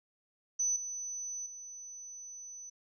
sine tone with level steps, 6000 Hz, F#8, 23 cents sharp, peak -28 / -37 / -44 dBFS, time 0.59-2.7 s, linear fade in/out 10 ms, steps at 0.76 / 1.46 s, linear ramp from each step 2 ms, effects none

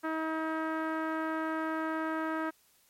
sawtooth tone with low-pass filter, 318.4 Hz, D#4, 40 cents sharp, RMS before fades -33 dBFS, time 0.03-2.51 s, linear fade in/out 20 ms, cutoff 1500 Hz, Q 2.8, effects white hiss -66 dBFS RMS until 2.89 s + MP3 64 kbps

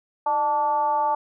sine tone with frequency modulation, 880 Hz, A5, in tune, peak -19 dBFS, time 0.26-1.15 s, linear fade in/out 5 ms, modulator 279 Hz, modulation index 0.64, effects none

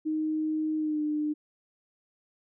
sine tone with pitch glide, 311.1 to 301.2 Hz, D#4 to D4, 0 to +44 cents, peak -26 dBFS, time 0.05-1.34 s, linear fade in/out 20 ms, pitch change -56 cents, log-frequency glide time 0.77-1.02 s, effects none

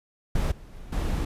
brown noise with level steps, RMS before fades -24 / -44 / -42 / -26 dBFS, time 0.35-1.25 s, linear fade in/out 5 ms, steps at 0.51 / 0.73 / 0.92 s, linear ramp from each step 10 ms, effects resampled to 32000 Hz

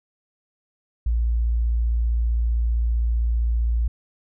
sine tone, 57.7 Hz, A#1, 17 cents flat, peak -18 dBFS, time 1.06-3.88 s, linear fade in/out 5 ms, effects none

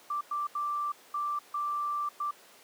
sine tone bursts at uneven times, 1174.7 Hz, D6, in tune, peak -29 dBFS, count 6, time 0.1-0.21 / 0.31-0.47 / 0.55-0.92 / 1.14-1.39 / 1.54-2.09 / 2.2-2.31 s, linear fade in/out 5 ms, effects pink hiss -55 dBFS RMS until 2.63 s + high-pass 400 Hz 12 dB/octave

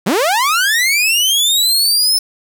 sawtooth linear sweep, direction up, 155.56 to 5300 Hz, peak -8 dBFS, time 0.06-2.19 s, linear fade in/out 10 ms, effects 8-bit

